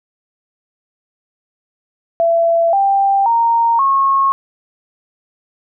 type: tone with pitch steps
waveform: sine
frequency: 671 / 788.8 / 927.3 / 1090 Hz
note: E5 / G5 / A#5 / C#6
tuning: +31 / +11 / -9 / -29 cents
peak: -10 dBFS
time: 2.2-4.32 s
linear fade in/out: 0 ms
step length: 530 ms
effects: none